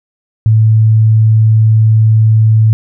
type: tone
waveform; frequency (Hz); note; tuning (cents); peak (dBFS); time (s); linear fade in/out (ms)
sine; 110; A2; 0; -4; 0.46-2.73; 0
effects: none